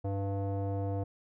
square tone with low-pass filter, 98.7 Hz, G2, 12 cents sharp, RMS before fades -33 dBFS, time 0.04-1.04 s, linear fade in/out 10 ms, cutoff 630 Hz, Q 2.9, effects none

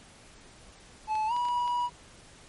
triangle tone with pitch glide, 865 to 970.9 Hz, A5 to B5, -30 to -30 cents, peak -24 dBFS, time 1.07-1.9 s, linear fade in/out 50 ms, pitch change +200 cents, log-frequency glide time 1.27-1.33 s
clicks, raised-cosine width 0.2 ms, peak -27 dBFS, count 5, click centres 1.154 / 1.365 / 1.453 / 1.486 / 1.678 s
effects pink hiss -53 dBFS RMS until 2.48 s + MP3 48 kbps

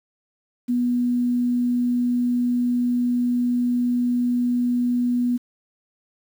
sine tone with quantisation, 244.3 Hz, B3, 19 cents flat, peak -18 dBFS, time 0.68-5.38 s, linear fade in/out 20 ms, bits 8, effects none

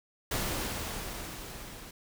pink noise with level ramp, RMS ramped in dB -31 to -47 dBFS, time 0.31-1.91 s, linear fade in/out 5 ms, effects none

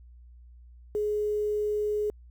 sine tone with quantisation, 420 Hz, G#4, 19 cents sharp, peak -25 dBFS, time 0.95-2.1 s, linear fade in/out 0 ms, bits 9, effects added 60 Hz sine -48 dBFS peak until 2.3 s

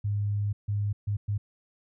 sine tone bursts at uneven times, 102.7 Hz, G#2, 19 cents flat, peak -25 dBFS, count 4, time 0.04-0.53 / 0.68-0.93 / 1.07-1.17 / 1.28-1.38 s, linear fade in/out 10 ms, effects none

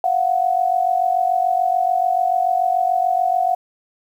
sine tone pair together, 693.1 / 740 Hz, F5 / F#5, -13 / 0 cents, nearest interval minor second, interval 113 cents, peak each -19 / -17 dBFS, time 0.04-3.55 s, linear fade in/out 2 ms, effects 8-bit

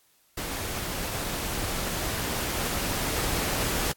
pink noise with level ramp, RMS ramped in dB -33 to -27 dBFS, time 0.37-3.92 s, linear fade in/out 5 ms, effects white hiss -64 dBFS RMS until 3.96 s + AAC 64 kbps

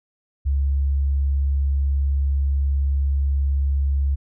sine tone, 69.3 Hz, C#2, in tune, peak -17 dBFS, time 0.45-4.16 s, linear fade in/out 20 ms, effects none

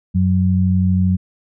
sine tone pair together, 92.25 / 185 Hz, F#2 / F#3, -5 / 0 cents, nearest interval octave, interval 1205 cents, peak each -15 dBFS, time 0.14-1.17 s, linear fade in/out 20 ms, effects none

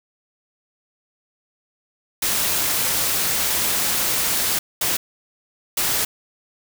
white noise bursts at uneven times, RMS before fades -21 dBFS, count 3, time 2.22-4.59 / 4.81-4.97 / 5.77-6.05 s, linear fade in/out 5 ms, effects none

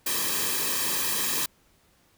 white noise with comb filter, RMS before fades -27 dBFS, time 0.06-1.46 s, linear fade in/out 5 ms, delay 1.4 ms, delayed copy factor -0.75, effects pink hiss -63 dBFS RMS until 2.17 s

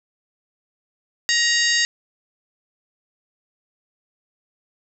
harmonic tone with a mistuned harmonic, 942 Hz, A#5, 18 cents sharp, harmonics 2 / 3 / 4 / 5 / 6 / 7 / 8, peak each -20 / -26 / -25 / -23 / -30 / -24 / -30 dBFS, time 1.29-1.85 s, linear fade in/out 0 ms, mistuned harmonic 6, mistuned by -93 cents, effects none

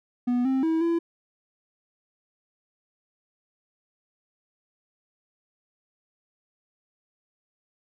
triangle tone with pitch steps, 245.2 / 264.3 / 323.3 / 336.1 Hz, B3 / C4 / E4 / E4, -12 / +18 / -34 / +34 cents, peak -19 dBFS, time 0.27-0.99 s, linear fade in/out 10 ms, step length 180 ms, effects none

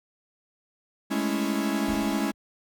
45% pulse chord, A major seventh, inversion third, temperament equal, 207.7 / 220 / 277.2 / 329.6 Hz, G#3 / A3 / C#4 / E4, 0 / 0 / 0 / 0 cents, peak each -29 / -33 / -29 / -31 dBFS, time 1.1-2.32 s, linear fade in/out 20 ms
brown noise with exponential decay, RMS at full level -30 dBFS, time 1.88-2.34 s, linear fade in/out 2 ms, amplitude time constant 99 ms
effects none

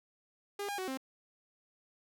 sawtooth tone with pitch steps, 405.1 / 810 / 373.8 / 264.3 Hz, G#4 / G#5 / F#4 / C4, -43 / -43 / +18 / +18 cents, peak -32 dBFS, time 0.59-0.974 s, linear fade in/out 5 ms, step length 96 ms, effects none

